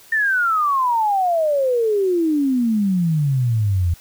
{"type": "exponential sweep", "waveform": "sine", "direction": "down", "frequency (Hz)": [1821, 82.41], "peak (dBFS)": -15, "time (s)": [0.12, 3.94], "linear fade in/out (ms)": 5, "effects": ["white hiss -47 dBFS RMS until 4 s"]}